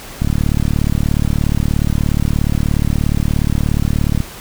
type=click train; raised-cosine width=5 ms; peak=-3 dBFS; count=148; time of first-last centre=0.22-4.204 s; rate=36.9 Hz; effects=pink hiss -33 dBFS RMS until 4.4 s